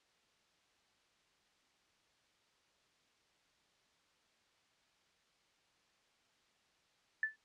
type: tone with exponential decay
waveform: sine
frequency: 1754 Hz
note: A6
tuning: 6 cents flat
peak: -28 dBFS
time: 7.23-7.36 s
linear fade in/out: 2 ms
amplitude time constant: 28 ms
effects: white hiss -73 dBFS RMS until 7.44 s + low-pass 5000 Hz 12 dB/octave